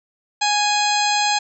harmonic tone with a mistuned harmonic, 830.6 Hz, G#5, in tune, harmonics 1 / 2 / 3 / 4 / 5 / 6 / 8 / 9, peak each -19 / -27 / -25 / -27 / -24 / -30 / -29 / -28 dBFS, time 0.41-1.39 s, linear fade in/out 10 ms, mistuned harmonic 8, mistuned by -73 cents, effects none

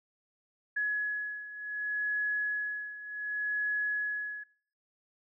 sine beating tone pair, 1688 / 1688.67 Hz, G#6 / G#6, +28 / +28 cents, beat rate 0.67 Hz, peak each -32 / -36 dBFS, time 0.76-4.44 s, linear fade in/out 10 ms, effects noise-tail reverb RT60 0.7 s tail -26 dB re dry

